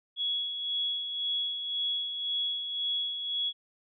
sine tone with tremolo, 3354 Hz, G#7, 16 cents sharp, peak -27 dBFS, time 0.16-3.53 s, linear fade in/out 50 ms, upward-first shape sine, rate 1.9 Hz, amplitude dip 50%, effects none

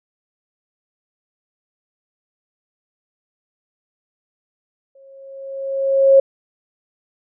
sine tone with exponential growth, 543 Hz, C#5, 36 cents flat, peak -5 dBFS, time 4.95-6.2 s, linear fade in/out 5 ms, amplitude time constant 270 ms, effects none

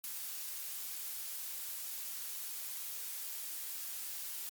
blue noise, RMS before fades -42 dBFS, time 0.04-4.49 s, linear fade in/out 0 ms, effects Opus 48 kbps

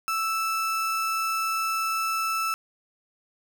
35% pulse tone, 1318.5 Hz, E6, in tune, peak -23 dBFS, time 0.08-2.54 s, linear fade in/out 0 ms, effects none

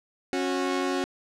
sawtooth tone pair together, 273.9 / 365.6 Hz, C#4 / F#4, -21 / -21 cents, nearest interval perfect fourth, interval 500 cents, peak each -24 dBFS, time 0.33-1.04 s, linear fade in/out 0 ms, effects low-pass 7000 Hz 12 dB/octave

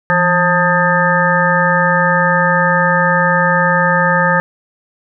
harmonic tone with a mistuned harmonic, 178 Hz, F3, 33 cents sharp, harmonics 1 / 3 / 5 / 7 / 9 / 10, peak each -17 / -17 / -17 / -17 / -17 / -17 dBFS, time 0.1-4.4 s, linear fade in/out 0 ms, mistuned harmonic 1, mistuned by -97 cents, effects none

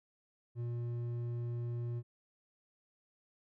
sine tone with hard clipping, 119.2 Hz, A#2, 39 cents sharp, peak -37 dBFS, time 0.55-2.03 s, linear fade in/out 50 ms, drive 6 dB, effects none

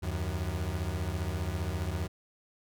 35% pulse beating tone pair, 77.78 / 92.78 Hz, D#2 / F#2, 0 / +5 cents, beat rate 15 Hz, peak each -32 / -32 dBFS, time 0.02-2.08 s, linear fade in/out 20 ms, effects none

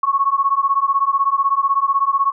sine beating tone pair, 1096 / 1112 Hz, C#6 / C#6, -20 / +5 cents, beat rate 16 Hz, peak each -17 dBFS, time 0.03-2.32 s, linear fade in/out 5 ms, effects none

